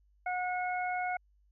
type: harmonic tone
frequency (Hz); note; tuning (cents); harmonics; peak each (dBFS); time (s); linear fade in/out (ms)
727; F#5; -31; 1 / 2 / 3; -32 / -39 / -39; 0.26-1.17; 5
effects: added 50 Hz sine -64 dBFS peak until 1.51 s